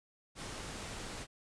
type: low-pass noise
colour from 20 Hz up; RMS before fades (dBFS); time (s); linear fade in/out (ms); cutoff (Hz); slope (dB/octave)
pink; -44; 0.35-1.27; 50; 9700; 48
effects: none